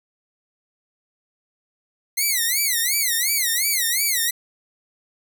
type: tone with vibrato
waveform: 5% pulse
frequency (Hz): 2052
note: C7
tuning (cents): -34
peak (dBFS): -9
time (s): 2.17-4.31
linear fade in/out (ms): 10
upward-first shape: sine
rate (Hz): 2.8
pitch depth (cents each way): 210
effects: none